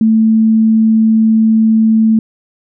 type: tone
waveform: sine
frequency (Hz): 221.3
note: A3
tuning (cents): +10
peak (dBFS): -6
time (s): 0.01-2.19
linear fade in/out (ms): 2
effects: none